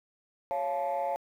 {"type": "chord", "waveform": "sine", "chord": "Db augmented", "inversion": "none", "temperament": "just", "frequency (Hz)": [554.4, 693, 866.2], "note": ["Db5", "F5", "A5"], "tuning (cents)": [0, -14, -27], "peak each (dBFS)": -31, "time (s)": [0.51, 1.16], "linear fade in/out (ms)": 0, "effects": ["tanh soft clip ceiling -24 dBFS", "10-bit"]}